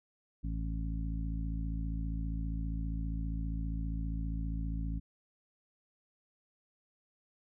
harmonic tone, 55 Hz, A1, in tune, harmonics 1 / 2 / 3 / 4 / 5, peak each -34 / -43 / -41 / -48 / -45 dBFS, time 0.43-5 s, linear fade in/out 20 ms, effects none

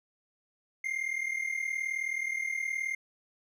triangle tone pair together, 2100 / 2139 Hz, C7 / C7, +6 / +38 cents, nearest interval unison, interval 32 cents, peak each -31 / -33 dBFS, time 0.84-2.95 s, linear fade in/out 5 ms, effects none

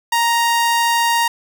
sawtooth tone, 934 Hz, A#5, 3 cents sharp, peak -10 dBFS, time 0.12-1.28 s, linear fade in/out 5 ms, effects none

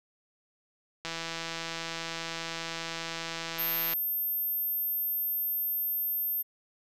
click train, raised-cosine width 0.2 ms, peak -18 dBFS, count 477, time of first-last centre 1.05-3.935 s, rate 165 Hz
sine tone, 13290 Hz, G#9, in tune, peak -28 dBFS, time 3.58-6.43 s, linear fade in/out 20 ms
effects none

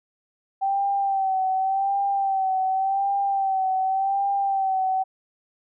sine tone with vibrato, 776 Hz, G5, 18 cents flat, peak -20 dBFS, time 0.61-5.04 s, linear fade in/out 20 ms, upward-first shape sine, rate 0.88 Hz, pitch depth 45 cents each way, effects none

